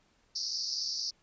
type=band-pass noise; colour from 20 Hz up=pink; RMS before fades=-35 dBFS; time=0.35-1.11 s; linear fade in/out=10 ms; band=4500 to 5700 Hz; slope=96 dB/octave; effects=pink hiss -69 dBFS RMS until 1.22 s + resampled to 16000 Hz